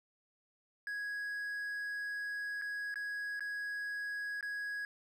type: tone with dropouts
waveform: triangle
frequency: 1661.2 Hz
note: G#6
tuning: in tune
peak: -35 dBFS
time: 0.87-4.85 s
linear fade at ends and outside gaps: 1 ms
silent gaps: 2.615-2.62 / 2.942-2.957 / 3.395-3.406 / 4.409-4.427 s
effects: none